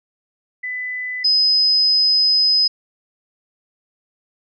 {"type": "tone pair in turn", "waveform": "sine", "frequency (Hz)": [2000, 5040], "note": ["B6", "D#8"], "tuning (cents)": [21, 21], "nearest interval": "octave + major third", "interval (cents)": 1600, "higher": "second", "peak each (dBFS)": [-23, -12], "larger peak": "second", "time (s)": [[0.63, 1.24], [1.24, 2.68]], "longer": "second", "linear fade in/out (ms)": 10, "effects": []}